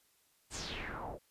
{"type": "noise with low-pass filter sweep", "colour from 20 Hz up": "pink", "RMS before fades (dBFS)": -42, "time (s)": [0.5, 1.19], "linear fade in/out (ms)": 50, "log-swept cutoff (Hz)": [8700, 480], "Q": 3.8, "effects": ["white hiss -71 dBFS RMS until 1.3 s", "resampled to 32000 Hz"]}